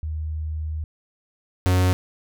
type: tone pair in turn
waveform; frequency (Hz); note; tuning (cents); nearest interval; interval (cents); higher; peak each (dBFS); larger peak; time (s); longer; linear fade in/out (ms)
sine / 45% pulse; 77.78 / 91.46; D#2 / F#2; 0 / -20; minor third; 280; second; -25 / -16; second; 0.03-0.84 / 1.66-1.93; first; 0
effects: none